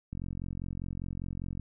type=click train; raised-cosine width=5 ms; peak=-25 dBFS; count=67; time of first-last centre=0.13-1.597 s; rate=45 Hz; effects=none